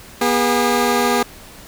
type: tone pair together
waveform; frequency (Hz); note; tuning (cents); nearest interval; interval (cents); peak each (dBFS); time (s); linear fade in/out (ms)
15% pulse; 241.7 / 407.1; B3 / G#4; -37 / -35; major sixth; 902; -11; 0.21-1.23; 5
effects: pink hiss -40 dBFS RMS until 1.67 s